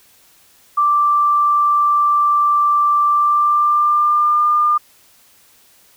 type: tone with pitch glide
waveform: sine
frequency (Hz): 1174.7 to 1203.5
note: D6 to D6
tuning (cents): 0 to +42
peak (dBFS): -11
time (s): 0.77-4.78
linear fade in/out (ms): 10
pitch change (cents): +42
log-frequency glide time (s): 3.08-4.47
effects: white hiss -51 dBFS RMS until 5.96 s